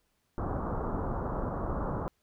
pink low-pass noise, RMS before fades -33 dBFS, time 0.38-2.08 s, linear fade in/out 0 ms, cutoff 1300 Hz, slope 48 dB/octave, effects pink hiss -75 dBFS RMS until 2.22 s

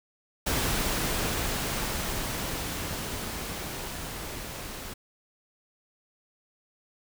pink noise with level ramp, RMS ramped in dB -27 to -39 dBFS, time 0.46-4.94 s, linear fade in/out 10 ms, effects none

